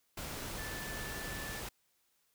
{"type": "tone in noise", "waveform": "sine", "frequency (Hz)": 1752, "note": "A6", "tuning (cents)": -8, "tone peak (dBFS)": -45, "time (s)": [0.58, 1.6], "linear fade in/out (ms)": 5, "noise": "pink", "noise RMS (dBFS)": -42, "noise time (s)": [0.17, 1.69], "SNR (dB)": -6, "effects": ["white hiss -75 dBFS RMS until 2.34 s"]}